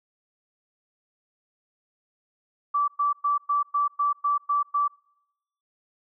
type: tone bursts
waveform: sine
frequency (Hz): 1159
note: D6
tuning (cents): -23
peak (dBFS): -20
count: 9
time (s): 2.74-4.88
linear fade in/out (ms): 10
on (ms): 140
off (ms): 110
effects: noise-tail reverb RT60 0.8 s tail -26 dB re dry